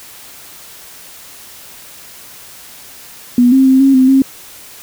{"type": "tone with pitch steps", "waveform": "sine", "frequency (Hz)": [244.3, 265.7, 262.9, 271.5, 259.4, 268.2], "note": ["B3", "C4", "C4", "C#4", "C4", "C4"], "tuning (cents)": [-19, 27, 8, -36, -15, 43], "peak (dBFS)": -5, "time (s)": [3.38, 4.22], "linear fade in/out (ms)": 2, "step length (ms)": 140, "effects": ["white hiss -36 dBFS RMS until 4.82 s"]}